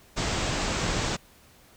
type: low-pass noise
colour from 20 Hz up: pink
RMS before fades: -28 dBFS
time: 0.16-1.17 s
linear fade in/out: 20 ms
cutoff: 8100 Hz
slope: 96 dB/octave
effects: pink hiss -56 dBFS RMS until 1.76 s